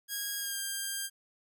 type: tone with pitch glide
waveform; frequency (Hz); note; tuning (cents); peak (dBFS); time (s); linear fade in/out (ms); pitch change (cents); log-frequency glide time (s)
5% pulse; 1638 to 1598.7; G#6 to G6; -24 to +34; -23; 0.08-1.1; 50; -42; 0.38-0.58
effects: none